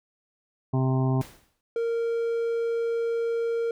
harmonic tone, 130.81 Hz, C3, in tune, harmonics 1 / 2 / 3 / 5 / 6 / 7 / 8, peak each -22 / -28 / -32 / -36 / -38 / -39 / -40 dBFS, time 0.73-1.22 s, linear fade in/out 10 ms
pink noise with exponential decay, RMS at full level -40 dBFS, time 1.21-1.61 s, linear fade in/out 1 ms, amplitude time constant 85 ms
triangle tone, 463.1 Hz, A#4, 11 cents flat, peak -22 dBFS, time 1.76-3.71 s, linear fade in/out 2 ms
effects none

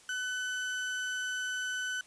35% pulse tone, 1504 Hz, F#6, 28 cents sharp, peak -31 dBFS, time 0.09-2.01 s, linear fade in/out 2 ms, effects white hiss -58 dBFS RMS until 2.06 s + resampled to 22050 Hz

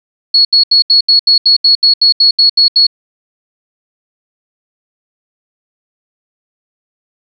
sine tone bursts, 4357 Hz, C#8, 31 cents flat, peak -4 dBFS, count 14, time 0.34-2.868 s, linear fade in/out 5 ms, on 110 ms, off 76 ms, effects none

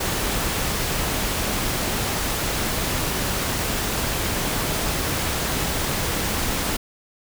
pink noise, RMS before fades -24 dBFS, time 0-6.77 s, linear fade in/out 10 ms, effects none

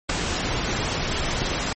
pink noise with ADSR envelope, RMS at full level -19 dBFS, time 0.09-1.73 s, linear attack 8 ms, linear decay 5 ms, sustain -6 dB, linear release 5 ms, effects low-pass 10000 Hz 12 dB/octave + MP3 32 kbps

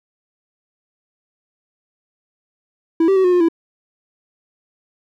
triangle tone with pitch steps, 328.4 / 387.8 / 378.4 / 360.5 / 356 / 332 Hz, E4 / G4 / F#4 / F#4 / F4 / E4, -6 / -19 / +39 / -45 / +33 / +12 cents, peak -9 dBFS, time 3-3.486 s, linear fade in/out 5 ms, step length 81 ms, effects none

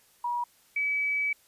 sine tone pair in turn, 962 / 2288 Hz, B5 / D7, -46 / -46 cents, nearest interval octave + minor third, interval 1500 cents, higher second, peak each -27 / -25 dBFS, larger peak second, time 0.24-0.44 / 0.76-1.33 s, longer second, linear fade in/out 5 ms, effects white hiss -62 dBFS RMS until 1.47 s + resampled to 32000 Hz

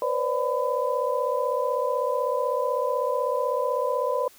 sine tone cluster, 490 / 526 / 586 / 1003 Hz, B4 / C5 / D5 / B5, -14 / +9 / -4 / +26 cents, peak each -28 dBFS, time 0.02-4.28 s, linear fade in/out 2 ms, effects white hiss -53 dBFS RMS until 4.38 s

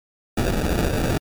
pink noise with sample-and-hold, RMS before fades -21 dBFS, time 0.37-1.18 s, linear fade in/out 5 ms, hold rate 1050 Hz, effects MP3 96 kbps

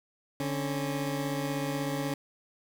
20% pulse tone pair together, 145.2 / 274.1 Hz, D3 / C#4, -19 / -19 cents, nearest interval major seventh, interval 1100 cents, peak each -28 dBFS, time 0.4-2.14 s, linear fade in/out 2 ms, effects 9-bit

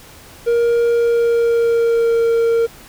triangle tone with pitch glide, 470.1 to 461.5 Hz, A#4 to A#4, +15 to -17 cents, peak -10 dBFS, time 0.46-2.67 s, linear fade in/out 20 ms, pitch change -32 cents, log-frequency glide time 0.91-2.24 s, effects pink hiss -41 dBFS RMS until 2.88 s

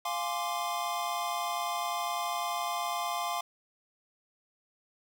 square chord, D half-diminished seventh, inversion first, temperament equal, 698.5 / 830.6 / 1046.5 / 1174.7 Hz, F5 / Ab5 / C6 / D6, 0 / 0 / 0 / 0 cents, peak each -36 / -39 / -36 / -39 dBFS, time 0.05-3.41 s, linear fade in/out 5 ms, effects none

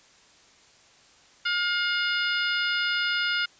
harmonic tone with a mistuned harmonic, 710 Hz, F5, 28 cents sharp, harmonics 2 / 3 / 4 / 5 / 6 / 7, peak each -26 / -32 / -30 / -34 / -39 / -35 dBFS, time 1.45-3.46 s, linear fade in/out 10 ms, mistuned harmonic 4, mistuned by +19 cents, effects white hiss -56 dBFS RMS until 3.59 s + resampled to 16000 Hz

